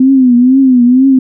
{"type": "tone with vibrato", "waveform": "sine", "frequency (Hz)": 255.1, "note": "C4", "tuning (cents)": -44, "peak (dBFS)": -3, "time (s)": [0, 1.19], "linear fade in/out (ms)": 5, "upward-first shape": "triangle", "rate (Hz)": 2.1, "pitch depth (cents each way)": 120, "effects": []}